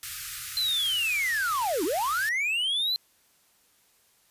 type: band-stop noise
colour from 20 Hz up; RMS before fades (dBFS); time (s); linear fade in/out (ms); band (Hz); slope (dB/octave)
white; -36; 0.03-2.29; 0; 140 to 1200; 96
type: linear two-way sweep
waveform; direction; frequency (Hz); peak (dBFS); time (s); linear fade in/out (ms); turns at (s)
triangle; down then up; 4135 to 279.5 to 4135; -23; 0.57-2.96; 0; 1.84
effects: white hiss -64 dBFS RMS until 4.3 s + resampled to 32000 Hz